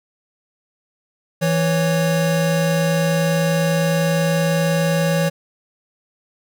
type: tone pair together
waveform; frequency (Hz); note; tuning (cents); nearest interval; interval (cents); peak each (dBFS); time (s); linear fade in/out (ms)
square; 164.82 / 554.4; E3 / C#5; 0 / 0; octave + major sixth; 2100; -18 / -21; 1.41-5.3; 20
effects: none